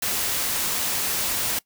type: noise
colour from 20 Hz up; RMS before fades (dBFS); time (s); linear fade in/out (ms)
white; -25; 0.02-1.59; 5
effects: noise-tail reverb RT60 0.1 s tail -21 dB re dry